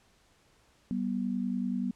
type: tone pair together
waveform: sine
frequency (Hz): 192.74 / 243.2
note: G3 / B3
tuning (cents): -29 / -26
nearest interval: major third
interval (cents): 403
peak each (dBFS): -32 / -31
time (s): 0.91-1.91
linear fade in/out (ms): 0
effects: pink hiss -65 dBFS RMS until 1.95 s + low-pass 9000 Hz 12 dB/octave